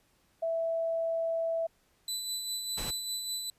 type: tone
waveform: sine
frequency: 659.3 Hz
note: E5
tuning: in tune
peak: -28 dBFS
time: 0.42-1.67 s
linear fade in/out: 10 ms
type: tone with tremolo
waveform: 25% pulse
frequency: 3991 Hz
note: B7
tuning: 17 cents sharp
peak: -28 dBFS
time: 2.08-3.5 s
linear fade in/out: 2 ms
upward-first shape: sine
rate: 5 Hz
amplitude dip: 40%
type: noise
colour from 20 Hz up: pink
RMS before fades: -38 dBFS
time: 2.77-2.91 s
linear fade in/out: 10 ms
effects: pink hiss -69 dBFS RMS until 3.58 s + resampled to 32000 Hz